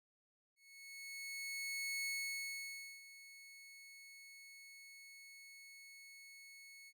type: tone with ADSR envelope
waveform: sawtooth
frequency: 2200 Hz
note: C#7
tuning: 14 cents flat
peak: -35 dBFS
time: 0.56-6.93 s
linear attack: 1500 ms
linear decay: 950 ms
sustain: -17 dB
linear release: 50 ms
effects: none